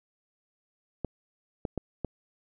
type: clicks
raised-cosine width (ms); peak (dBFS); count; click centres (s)
2; -17; 4; 1.047 / 1.652 / 1.777 / 2.047
effects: none